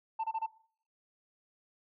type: tone bursts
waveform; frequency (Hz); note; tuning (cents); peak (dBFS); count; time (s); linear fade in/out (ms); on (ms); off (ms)
sine; 892; A5; +23; -28; 4; 0.19-0.464; 10; 49; 26
effects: noise-tail reverb RT60 0.5 s tail -19 dB re dry + tanh soft clip ceiling -29 dBFS